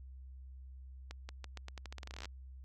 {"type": "accelerating click train", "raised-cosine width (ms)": 0.2, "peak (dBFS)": -28, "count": 20, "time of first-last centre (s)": [1.11, 2.255], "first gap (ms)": 180, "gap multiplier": 0.85, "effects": ["added 65 Hz sine -48 dBFS peak until 2.64 s", "AAC 48 kbps"]}